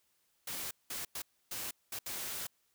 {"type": "noise bursts at uneven times", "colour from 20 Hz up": "white", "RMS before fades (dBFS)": -40, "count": 6, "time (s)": [[0.47, 0.71], [0.9, 1.05], [1.15, 1.22], [1.51, 1.71], [1.92, 1.99], [2.06, 2.47]], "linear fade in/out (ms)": 5, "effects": ["white hiss -75 dBFS RMS until 2.74 s"]}